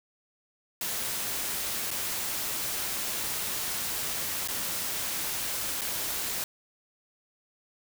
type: noise with dropouts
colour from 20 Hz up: white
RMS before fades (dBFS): -32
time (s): 0.81-6.44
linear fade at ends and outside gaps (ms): 2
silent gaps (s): 1.906-1.912 / 4.476-4.484 / 5.811-5.816
effects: none